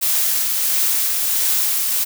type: noise with tremolo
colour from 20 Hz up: blue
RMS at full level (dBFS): -17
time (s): 0.01-2.05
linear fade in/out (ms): 20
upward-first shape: triangle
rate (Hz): 1.5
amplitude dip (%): 30
effects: none